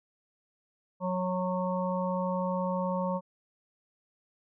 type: harmonic tone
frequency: 183.2 Hz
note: F#3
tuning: 17 cents flat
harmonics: 1 / 3 / 5 / 6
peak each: -31 / -32 / -35 / -38 dBFS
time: 1-3.21 s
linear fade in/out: 50 ms
effects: none